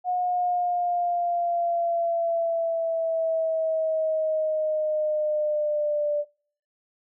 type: exponential sweep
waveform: sine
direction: down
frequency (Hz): 726 to 587.3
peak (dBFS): -22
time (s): 0.04-6.25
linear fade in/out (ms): 50
effects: noise-tail reverb RT60 0.5 s tail -24 dB re dry